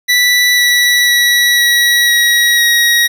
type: tone with pitch steps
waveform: 25% pulse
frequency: 1967 / 1952.3 / 1937.7 / 1923.2 / 1908.8 / 1894.5 Hz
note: B6 / B6 / B6 / B6 / A#6 / A#6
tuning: -7 / -20 / -33 / -46 / +41 / +27 cents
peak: -4 dBFS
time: 0.08-3.08 s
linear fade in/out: 20 ms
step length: 500 ms
effects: 7-bit